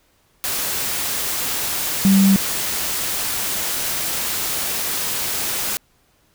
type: tone in noise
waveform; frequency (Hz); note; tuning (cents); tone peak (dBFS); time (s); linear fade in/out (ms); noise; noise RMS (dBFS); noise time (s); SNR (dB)
sine; 194.8; G3; -11; -10; 2.05-2.36; 0; white; -23; 0.44-5.77; +10
effects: pink hiss -60 dBFS RMS until 6.34 s